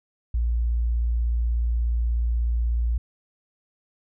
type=tone; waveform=sine; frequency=58.27 Hz; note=A#1; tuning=in tune; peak=-20 dBFS; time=0.34-2.98 s; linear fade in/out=5 ms; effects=none